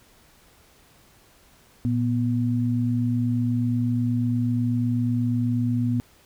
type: tone pair together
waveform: sine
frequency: 116 / 244.2 Hz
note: A#2 / B3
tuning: -8 / -19 cents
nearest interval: octave + minor second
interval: 1289 cents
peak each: -23 dBFS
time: 1.85-6 s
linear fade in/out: 0 ms
effects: pink hiss -56 dBFS RMS until 6.25 s